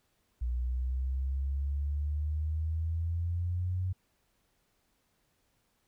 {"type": "exponential sweep", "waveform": "sine", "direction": "up", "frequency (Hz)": [59.9, 93], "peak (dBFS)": -29, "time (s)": [0.41, 3.93], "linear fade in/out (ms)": 10, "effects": ["pink hiss -74 dBFS RMS until 5.87 s"]}